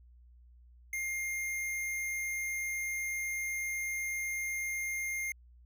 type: tone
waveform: square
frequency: 2118 Hz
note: C7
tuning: 21 cents sharp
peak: -34 dBFS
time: 0.93-5.32 s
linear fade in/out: 2 ms
effects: added 60 Hz sine -55 dBFS peak until 5.65 s